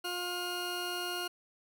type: tone pair together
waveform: 20% pulse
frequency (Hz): 354.9 / 1419.6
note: F4 / F6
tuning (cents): +28 / +28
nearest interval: 2 octaves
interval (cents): 2400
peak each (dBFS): -33 / -32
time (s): 0.04-1.28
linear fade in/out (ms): 10
effects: none